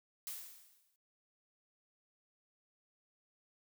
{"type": "noise with exponential decay", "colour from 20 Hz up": "blue", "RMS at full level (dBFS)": -41, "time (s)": [0.27, 0.96], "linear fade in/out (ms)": 1, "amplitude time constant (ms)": 150, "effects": ["noise-tail reverb RT60 0.3 s tail -24 dB re dry"]}